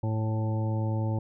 harmonic tone with a mistuned harmonic, 110 Hz, A2, in tune, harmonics 1 / 2 / 3 / 4 / 5 / 7 / 8, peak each -26 / -36 / -37 / -47 / -39 / -45 / -41 dBFS, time 0.03-1.19 s, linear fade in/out 5 ms, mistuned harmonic 1, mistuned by -16 cents, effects none

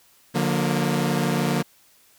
sawtooth chord, Bb major, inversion first, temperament equal with one note detuned, 146.83 / 179.21 / 233.1 Hz, D3 / F3 / Bb3, 0 / +45 / 0 cents, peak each -21 dBFS, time 0.34-1.63 s, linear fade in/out 20 ms, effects white hiss -57 dBFS RMS until 2.18 s

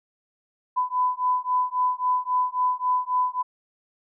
sine beating tone pair, 1000 / 1003.7 Hz, B5 / B5, +21 / +28 cents, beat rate 3.7 Hz, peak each -24 dBFS, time 0.76-3.43 s, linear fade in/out 20 ms, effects none

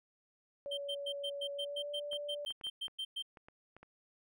sine tone with pitch glide, 566 to 583.3 Hz, C#5 to D5, +36 to -12 cents, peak -39 dBFS, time 0.66-2.45 s, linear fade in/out 0 ms, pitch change +52 cents, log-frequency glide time 1.53-1.92 s
triangle tone bursts, 3136 Hz, G7, in tune, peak -35 dBFS, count 15, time 0.71-3.225 s, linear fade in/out 10 ms, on 65 ms, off 110 ms
clicks, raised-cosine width 0.5 ms, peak -39 dBFS, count 9, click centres 2.132 / 2.506 / 2.612 / 2.668 / 2.881 / 3.372 / 3.485 / 3.766 / 3.83 s
effects none

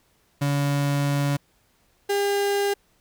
35% pulse tone pair in turn, 142.3 / 402.5 Hz, C#3 / G4, +46 / +46 cents, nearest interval octave + tritone, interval 1800 cents, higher second, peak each -19 dBFS, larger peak neither, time 0.41-1.37 / 2.09-2.74 s, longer first, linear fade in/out 10 ms, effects pink hiss -64 dBFS RMS until 3 s

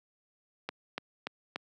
click train, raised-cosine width 0.3 ms, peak -18 dBFS, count 4, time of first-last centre 0.69-1.56 s, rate 3.45 Hz, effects high-pass 200 Hz 12 dB/octave

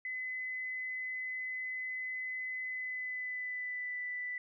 sine tone with pitch glide, 2023 to 1984.8 Hz, B6 to B6, +41 to +8 cents, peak -36 dBFS, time 0.05-4.38 s, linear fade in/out 2 ms, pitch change -33 cents, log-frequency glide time 2.62-4.02 s, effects none

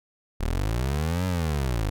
25% pulse linear two-way sweep, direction up then down, 34.65 to 93.7 to 48.25 Hz, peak -20 dBFS, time 0.4-1.9 s, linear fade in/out 10 ms, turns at 1.26 s, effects none

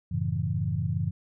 sine chord, F# minor seventh, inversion none, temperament equal with one note detuned, 92.5 / 110 / 137.87 / 164.81 Hz, F#2 / A2 / C#3 / E3, 0 / 0 / -9 / 0 cents, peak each -31 dBFS, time 0.11-1.11 s, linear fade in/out 10 ms, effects none

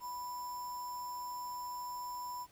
sine tone with sample-and-hold, 986 Hz, B5, 3 cents flat, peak -39 dBFS, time 0-2.47 s, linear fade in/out 50 ms, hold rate 6300 Hz, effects pink hiss -65 dBFS RMS until 2.51 s

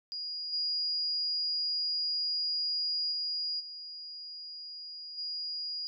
sine tone with level steps, 4869 Hz, D#8, 38 cents flat, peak -35 / -29 / -31 / -41 / -34 dBFS, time 0.12-5.87 s, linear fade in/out 0 ms, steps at 0.52 / 3.11 / 3.59 / 5.17 s, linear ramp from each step 20 ms, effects none

